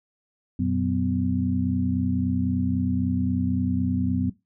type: tone cluster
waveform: sine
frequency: 91.1 / 120.9 / 187.5 / 251.3 Hz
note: F#2 / B2 / F#3 / B3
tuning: -26 / -36 / +23 / +30 cents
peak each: -27 / -33 / -26 / -25 dBFS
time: 0.59-4.3 s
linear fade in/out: 5 ms
effects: noise-tail reverb RT60 0.2 s tail -18 dB re dry